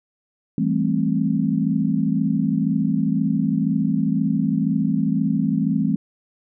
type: chord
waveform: sine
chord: A minor seventh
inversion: second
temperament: just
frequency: 165 / 198 / 220 / 264 Hz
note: E3 / G3 / A3 / C4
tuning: +2 / +18 / 0 / +16 cents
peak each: -23 dBFS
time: 0.58-5.96 s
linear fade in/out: 2 ms
effects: none